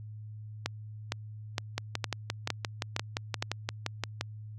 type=two click trains; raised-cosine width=0.2 ms; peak=-12 / -13 dBFS; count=7 / 15; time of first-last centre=0.66-3.425 / 1.78-4.211 s; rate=2.17 / 5.76 Hz; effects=added 107 Hz sine -41 dBFS peak until 4.58 s + AAC 64 kbps